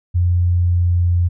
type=tone with pitch glide; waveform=sine; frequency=88.2 to 87.49 Hz; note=F2 to F2; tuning=+18 to +4 cents; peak=-12 dBFS; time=0.14-1.29 s; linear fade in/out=20 ms; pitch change=-14 cents; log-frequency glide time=0.42-1.1 s; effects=none